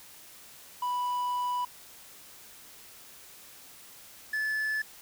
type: tone pair in turn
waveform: triangle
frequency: 986 / 1733.9 Hz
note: B5 / A6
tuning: -3 / -26 cents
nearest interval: minor seventh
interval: 977 cents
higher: second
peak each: -26 dBFS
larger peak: neither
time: 0.82-1.65 / 4.33-4.82 s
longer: first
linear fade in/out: 5 ms
effects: white hiss -51 dBFS RMS until 5.01 s